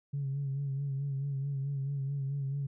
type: tone with vibrato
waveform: sine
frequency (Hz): 138.59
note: C#3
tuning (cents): 0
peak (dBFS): -30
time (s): 0.13-2.67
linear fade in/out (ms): 10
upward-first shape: sine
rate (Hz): 4.6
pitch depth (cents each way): 45
effects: tanh soft clip ceiling -27 dBFS